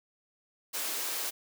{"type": "high-pass noise", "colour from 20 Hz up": "white", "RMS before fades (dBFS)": -34, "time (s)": [0.73, 1.31], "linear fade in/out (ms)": 20, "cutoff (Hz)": 270, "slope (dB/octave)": 24, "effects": []}